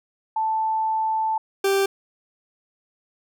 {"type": "tone pair in turn", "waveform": ["sine", "40% pulse"], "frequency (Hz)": [880, 392], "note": ["A5", "G4"], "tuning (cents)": [0, 0], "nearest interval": "octave + major second", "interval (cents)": 1400, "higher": "first", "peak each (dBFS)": [-20, -17], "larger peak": "second", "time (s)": [[0.36, 1.38], [1.64, 1.86]], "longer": "first", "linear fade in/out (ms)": 5, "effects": []}